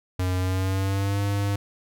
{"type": "tone with pitch glide", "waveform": "square", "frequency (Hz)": [91.8, 100.69], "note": ["F#2", "G2"], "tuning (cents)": [-13, 47], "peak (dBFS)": -23, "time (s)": [0.19, 1.56], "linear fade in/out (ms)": 5, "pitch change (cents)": 160, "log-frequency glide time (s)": [0.38, 1.2], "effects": []}